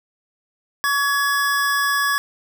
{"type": "tone pair together", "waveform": "square", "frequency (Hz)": [1129, 1684.8], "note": ["C#6", "G#6"], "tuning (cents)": [31, 24], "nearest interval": "perfect fifth", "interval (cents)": 693, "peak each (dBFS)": [-22, -20], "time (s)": [0.84, 2.18], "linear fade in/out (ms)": 0, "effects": []}